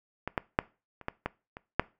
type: clicks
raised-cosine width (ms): 0.5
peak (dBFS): -17 / -12 / -7 / -30 / -16 / -15 / -26 / -7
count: 8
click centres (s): 0.276 / 0.378 / 0.589 / 1.013 / 1.084 / 1.26 / 1.569 / 1.796
effects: noise-tail reverb RT60 0.3 s tail -21 dB re dry